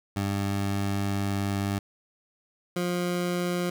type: tone pair in turn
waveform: 20% pulse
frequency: 99.5 / 176.9 Hz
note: G2 / F3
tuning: +26 / +23 cents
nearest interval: minor seventh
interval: 997 cents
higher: second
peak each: -21 dBFS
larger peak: neither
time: 0.16-1.79 / 2.76-3.7 s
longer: first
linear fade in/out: 5 ms
effects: none